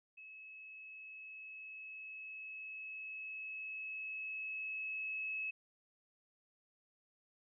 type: tone with level ramp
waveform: sine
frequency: 2583 Hz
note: E7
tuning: 36 cents flat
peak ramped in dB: -51 to -37 dBFS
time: 0.17-5.51 s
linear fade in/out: 10 ms
effects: none